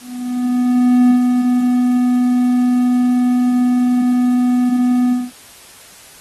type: tone with ADSR envelope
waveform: triangle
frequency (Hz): 247.7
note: B3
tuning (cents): +5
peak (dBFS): -5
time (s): 0-5.31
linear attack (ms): 1100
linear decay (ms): 95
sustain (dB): -4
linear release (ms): 220
effects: white hiss -41 dBFS RMS until 6.2 s + AAC 32 kbps